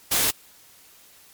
white noise, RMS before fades -21 dBFS, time 0.11-0.31 s, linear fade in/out 10 ms, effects white hiss -52 dBFS RMS until 1.33 s + MP3 96 kbps

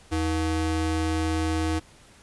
square ring-modulated tone, 199.9 Hz, G3, 34 cents sharp, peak -21 dBFS, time 0.11-1.8 s, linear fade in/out 20 ms, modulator 118 Hz, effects pink hiss -53 dBFS RMS until 2.22 s + resampled to 24000 Hz

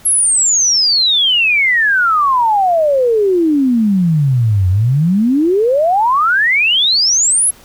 sine exponential two-way sweep, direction down then up, 11310 to 88.9 to 11310 Hz, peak -9 dBFS, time 0.05-7.51 s, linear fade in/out 10 ms, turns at 4.69 s, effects pink hiss -43 dBFS RMS until 7.64 s

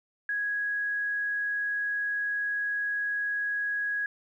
sine tone, 1661.2 Hz, G#6, in tune, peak -27 dBFS, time 0.29-4.06 s, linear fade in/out 2 ms, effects 11-bit

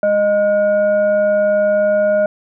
sine tone with frequency modulation, 617 Hz, D#5, 15 cents flat, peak -11 dBFS, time 0.03-2.26 s, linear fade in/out 2 ms, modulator 823 Hz, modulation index 0.4, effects none

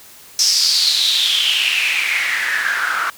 white noise with band-pass filter sweep, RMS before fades -17 dBFS, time 0.39-3.1 s, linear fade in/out 0 ms, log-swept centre 5500 to 1300 Hz, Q 7, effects white hiss -42 dBFS RMS until 3.17 s

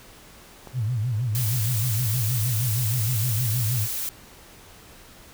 click, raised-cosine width 1 ms, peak -26 dBFS, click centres 0.673 s
sine tone with vibrato, 115.6 Hz, A#2, 14 cents flat, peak -22 dBFS, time 0.73-3.88 s, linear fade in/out 50 ms, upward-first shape sine, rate 6.4 Hz, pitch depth 190 cents each way
blue noise, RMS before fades -29 dBFS, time 1.35-4.09 s, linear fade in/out 0 ms
effects pink hiss -48 dBFS RMS until 5.33 s

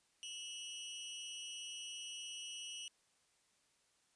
sawtooth tone with amplitude modulation, 2921 Hz, F#7, 23 cents flat, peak -38 dBFS, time 0.23-2.88 s, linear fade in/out 0 ms, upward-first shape sine, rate 263 Hz, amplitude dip 85%, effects white hiss -75 dBFS RMS until 4.15 s + resampled to 22050 Hz

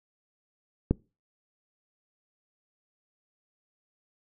click, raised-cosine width 3 ms, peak -9 dBFS, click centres 0.91 s, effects noise-tail reverb RT60 0.3 s tail -24 dB re dry

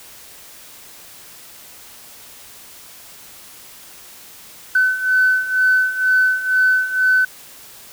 sine beating tone pair, 1512 / 1514.1 Hz, F#6 / F#6, +37 / +39 cents, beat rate 2.1 Hz, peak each -18 / -14 dBFS, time 4.75-7.25 s, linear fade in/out 5 ms, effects tanh soft clip ceiling -6 dBFS + white hiss -41 dBFS RMS until 7.92 s

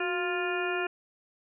harmonic tone with a mistuned harmonic, 350.7 Hz, F4, 7 cents sharp, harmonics 1 / 2 / 3 / 4 / 5 / 7 / 8, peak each -31 / -36 / -40 / -35 / -37 / -36 / -42 dBFS, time 0-0.87 s, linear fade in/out 5 ms, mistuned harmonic 1, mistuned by +65 cents, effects none

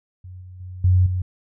sine tone with level steps, 91.5 Hz, F#2, 19 cents flat, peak -35 / -37 / -32 / -12 / -20 dBFS, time 0.24-1.22 s, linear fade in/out 5 ms, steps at 0.41 / 0.6 / 0.84 / 1.06 s, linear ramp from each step 5 ms, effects none

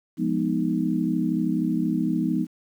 sine chord, F half-diminished seventh, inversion none, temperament equal, 174.61 / 207.7 / 246.9 / 311.1 Hz, F3 / Ab3 / Cb4 / Eb4, 0 / 0 / 0 / 0 cents, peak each -27 / -28 / -26 / -26 dBFS, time 0.17-2.47 s, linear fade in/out 50 ms, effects 9-bit

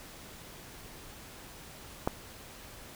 click, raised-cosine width 1 ms, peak -13 dBFS, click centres 2.075 s, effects pink hiss -49 dBFS RMS until 2.95 s

